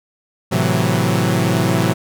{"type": "chord", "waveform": "sawtooth", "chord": "F# half-diminished seventh", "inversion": "first", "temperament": "equal", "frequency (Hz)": [110, 130.81, 164.81, 185], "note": ["A2", "C3", "E3", "F#3"], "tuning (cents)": [0, 0, 0, 0], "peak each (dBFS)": -16, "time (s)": [0.51, 1.94], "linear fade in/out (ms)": 20, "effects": []}